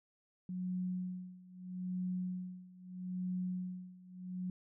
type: tone with tremolo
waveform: sine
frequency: 182.5 Hz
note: F#3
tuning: 24 cents flat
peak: -34 dBFS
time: 0.49-4.5 s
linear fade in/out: 2 ms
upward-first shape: sine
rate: 0.78 Hz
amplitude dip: 90%
effects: none